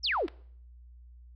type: exponential sweep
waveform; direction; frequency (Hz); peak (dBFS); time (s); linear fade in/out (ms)
sine; down; 5920 to 269; -26; 0.03-0.27; 20
type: clicks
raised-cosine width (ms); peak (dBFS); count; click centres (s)
0.3; -25; 2; 0.281 / 0.284
effects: noise-tail reverb RT60 0.6 s tail -25 dB re dry + added 60 Hz sine -49 dBFS peak until 1.35 s